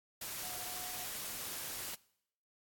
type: tone in noise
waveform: sine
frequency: 729 Hz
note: F#5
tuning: 26 cents flat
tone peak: -51 dBFS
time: 0.43-1.05 s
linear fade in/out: 5 ms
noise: white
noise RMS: -42 dBFS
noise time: 0.21-1.95 s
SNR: -12 dB
effects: noise-tail reverb RT60 0.7 s tail -22 dB re dry + AAC 64 kbps